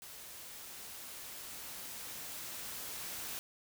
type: noise with level ramp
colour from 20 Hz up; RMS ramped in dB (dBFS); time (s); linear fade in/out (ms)
white; -50 to -42; 0.02-3.39; 0
effects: none